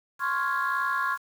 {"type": "chord", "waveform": "sine", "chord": "Db major seventh", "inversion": "third", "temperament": "equal", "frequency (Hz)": [1046.5, 1108.7, 1396.9, 1661.2], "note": ["C6", "Db6", "F6", "Ab6"], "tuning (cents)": [0, 0, 0, 0], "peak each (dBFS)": -29, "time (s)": [0.19, 1.18], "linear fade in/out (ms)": 50, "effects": ["tanh soft clip ceiling -18 dBFS", "8-bit"]}